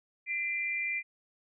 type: tone pair together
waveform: sine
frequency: 2041 / 2378 Hz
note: C7 / D7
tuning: -44 / +21 cents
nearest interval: minor third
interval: 265 cents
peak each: -34 / -32 dBFS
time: 0.26-1.03 s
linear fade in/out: 50 ms
effects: none